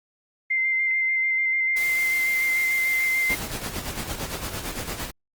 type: tone with vibrato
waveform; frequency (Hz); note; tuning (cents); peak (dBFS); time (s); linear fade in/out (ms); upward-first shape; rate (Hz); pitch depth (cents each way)
sine; 2086; C7; -6; -20; 0.5-3.35; 10; square; 6.8; 12
type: noise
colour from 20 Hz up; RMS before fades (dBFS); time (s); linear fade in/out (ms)
white; -35; 1.76-3.4; 10
type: noise with tremolo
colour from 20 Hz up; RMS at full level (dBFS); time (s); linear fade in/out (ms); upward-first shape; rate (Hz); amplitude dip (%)
pink; -29; 3.29-5.11; 10; sine; 8.8; 60
effects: Opus 24 kbps